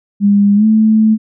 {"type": "tone with pitch glide", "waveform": "sine", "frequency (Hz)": [202.4, 218.2], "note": ["G#3", "A3"], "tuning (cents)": [-44, -14], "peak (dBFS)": -6, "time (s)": [0.2, 1.18], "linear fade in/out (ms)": 50, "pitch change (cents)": 130, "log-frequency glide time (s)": [0.55, 0.65], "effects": []}